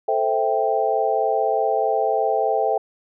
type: chord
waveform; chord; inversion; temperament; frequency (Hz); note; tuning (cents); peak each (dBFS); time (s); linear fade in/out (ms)
sine; A minor seventh; none; equal; 440 / 523.3 / 659.3 / 784; A4 / C5 / E5 / G5; 0 / 0 / 0 / 0; -23 / -25 / -23 / -22; 0.08-2.78; 5
effects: none